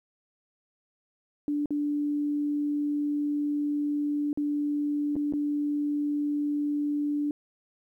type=tone with dropouts; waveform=sine; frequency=292.6 Hz; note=D4; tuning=6 cents flat; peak=-25 dBFS; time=1.48-7.31 s; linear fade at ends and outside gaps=1 ms; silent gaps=1.658-1.706 / 4.33-4.374 / 5.156-5.164 / 5.325-5.336 s; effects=11-bit